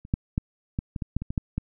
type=clicks; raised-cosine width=5 ms; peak=-30 / -10 / -11 / -14 / -18 / -17 / -12 / -20 / -18 / -12 / -14 dBFS; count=11; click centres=0.051 / 0.139 / 0.379 / 0.789 / 0.962 / 1.022 / 1.166 / 1.22 / 1.305 / 1.378 / 1.58 s; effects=none